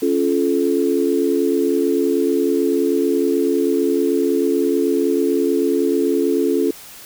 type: chord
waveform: sine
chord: Db augmented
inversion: none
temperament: just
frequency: 277.2 / 346.5 / 433.1 Hz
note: Db4 / F4 / A4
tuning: 0 / -14 / -27 cents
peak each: -19 dBFS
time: 0.02-6.71 s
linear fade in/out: 5 ms
effects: white hiss -39 dBFS RMS until 7.05 s